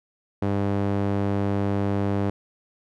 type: tone with band-pass filter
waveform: sawtooth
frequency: 100 Hz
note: G2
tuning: 35 cents sharp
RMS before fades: -24 dBFS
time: 0.42-2.3 s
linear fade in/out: 5 ms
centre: 350 Hz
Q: 0.57
effects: none